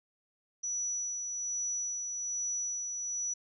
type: tone with tremolo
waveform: sine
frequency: 5900 Hz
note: F#8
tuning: 6 cents flat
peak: -31 dBFS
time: 0.63-3.34 s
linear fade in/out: 10 ms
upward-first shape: sine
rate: 1.2 Hz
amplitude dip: 35%
effects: none